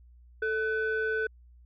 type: tone pair together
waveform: sine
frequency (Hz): 440 / 1505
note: A4 / F#6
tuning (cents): 0 / +29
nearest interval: octave + major sixth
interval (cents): 2129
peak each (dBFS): -28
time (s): 0.42-1.27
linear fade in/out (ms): 5
effects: tanh soft clip ceiling -22 dBFS + added 60 Hz sine -52 dBFS peak until 1.65 s